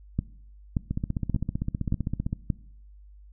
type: two click trains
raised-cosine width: 5 ms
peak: -15 / -12 dBFS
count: 23 / 5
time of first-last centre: 0.91-2.329 / 0.19-2.502 s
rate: 15.5 / 1.73 Hz
effects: noise-tail reverb RT60 0.7 s tail -21 dB re dry + added 50 Hz sine -47 dBFS peak until 3.32 s